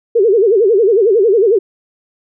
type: tone with vibrato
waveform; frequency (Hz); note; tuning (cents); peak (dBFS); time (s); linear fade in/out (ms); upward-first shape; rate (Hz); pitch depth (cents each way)
sine; 422.8; G#4; +31; -7; 0.15-1.59; 10; sine; 11; 210
effects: none